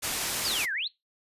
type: low-pass noise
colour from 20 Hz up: white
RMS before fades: -31 dBFS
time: 0.02-0.66 s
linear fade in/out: 20 ms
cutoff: 11000 Hz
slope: 12 dB/octave
type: exponential two-way sweep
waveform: sine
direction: down then up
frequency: 5274 to 1523 to 4444 Hz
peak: -28 dBFS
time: 0.44-0.88 s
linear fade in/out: 10 ms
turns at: 0.73 s
effects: noise-tail reverb RT60 0.2 s tail -22 dB re dry + resampled to 32000 Hz